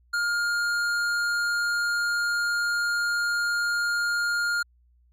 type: tone with tanh clipping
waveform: sine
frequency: 1413 Hz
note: F6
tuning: 20 cents sharp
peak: -25 dBFS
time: 0.13-4.63 s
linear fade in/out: 10 ms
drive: 14 dB
effects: added 60 Hz sine -58 dBFS peak until 5.12 s